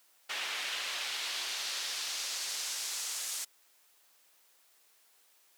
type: noise with band-pass filter sweep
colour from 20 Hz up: pink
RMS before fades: -37 dBFS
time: 0.29-3.45 s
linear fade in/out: 10 ms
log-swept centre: 2600 to 7700 Hz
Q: 1.2
effects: white hiss -66 dBFS RMS until 5.57 s + high-pass 400 Hz 12 dB/octave